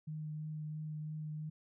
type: tone with vibrato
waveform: sine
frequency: 153.7 Hz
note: D#3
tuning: 21 cents flat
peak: -39 dBFS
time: 0.07-1.5 s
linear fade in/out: 10 ms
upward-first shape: triangle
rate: 3 Hz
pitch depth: 15 cents each way
effects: none